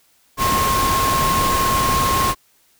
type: tone in noise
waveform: sine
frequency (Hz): 1073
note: C6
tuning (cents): +43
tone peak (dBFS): -17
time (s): 0.37-2.35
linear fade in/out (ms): 50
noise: pink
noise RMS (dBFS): -21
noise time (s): 0.37-2.35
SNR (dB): +1
effects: white hiss -58 dBFS RMS until 2.79 s